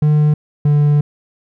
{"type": "tone pair in turn", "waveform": "triangle", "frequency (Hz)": [150.4, 146.96], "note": ["D3", "D3"], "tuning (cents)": [42, 2], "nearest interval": "unison", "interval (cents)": 40, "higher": "first", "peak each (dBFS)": -7, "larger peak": "neither", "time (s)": [[0.02, 0.34], [0.65, 1.01]], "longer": "second", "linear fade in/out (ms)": 5, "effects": []}